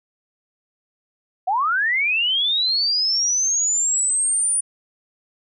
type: linear sweep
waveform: sine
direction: up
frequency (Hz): 698.5 to 9530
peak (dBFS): -17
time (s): 1.47-4.61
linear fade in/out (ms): 10
effects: none